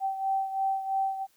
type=beating tone pair; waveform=sine; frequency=774 / 777 Hz; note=G5 / G5; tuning=-22 / -16 cents; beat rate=3 Hz; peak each=-27 / -33 dBFS; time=0-1.27 s; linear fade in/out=50 ms; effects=white hiss -66 dBFS RMS until 1.36 s